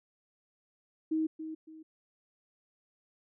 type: tone with echo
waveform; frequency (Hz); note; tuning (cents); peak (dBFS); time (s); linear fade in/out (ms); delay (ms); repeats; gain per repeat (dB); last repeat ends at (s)
sine; 316.3; D#4; +29; -27; 1.11-1.27; 10; 280; 2; -10; 1.83
effects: none